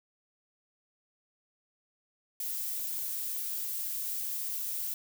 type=noise; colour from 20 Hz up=violet; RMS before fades=-35 dBFS; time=2.4-4.94 s; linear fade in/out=2 ms; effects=none